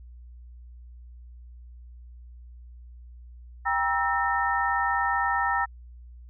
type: tone cluster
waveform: sine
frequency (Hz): 791 / 951 / 1314 / 1824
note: G5 / A#5 / E6 / A#6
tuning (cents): +15 / +34 / -6 / -38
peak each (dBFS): -28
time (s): 3.65-5.66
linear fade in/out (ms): 20
effects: added 60 Hz sine -43 dBFS peak until 6.29 s